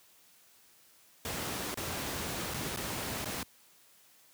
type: noise with dropouts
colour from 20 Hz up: pink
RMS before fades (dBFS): -36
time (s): 1.25-3.43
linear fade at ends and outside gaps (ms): 1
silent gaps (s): 1.743-1.773 / 2.539-2.543 / 2.762-2.772 / 3.246-3.256
effects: white hiss -62 dBFS RMS until 4.33 s + high-pass 80 Hz 12 dB/octave